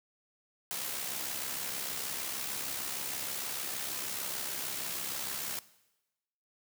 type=noise with amplitude modulation; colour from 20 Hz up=white; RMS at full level=-35 dBFS; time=0.71-5.59 s; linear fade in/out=0 ms; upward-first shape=sine; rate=66.5 Hz; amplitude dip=45%; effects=noise-tail reverb RT60 1.0 s tail -19 dB re dry + high-pass 100 Hz 12 dB/octave